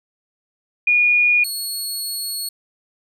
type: tone pair in turn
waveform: sine / 20% pulse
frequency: 2442 / 4351 Hz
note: D#7 / C#8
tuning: -33 / -33 cents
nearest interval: minor seventh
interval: 1000 cents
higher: second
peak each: -12 / -18 dBFS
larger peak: first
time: 0.87-1.44 / 1.44-2.49 s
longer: second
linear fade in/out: 5 ms
effects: none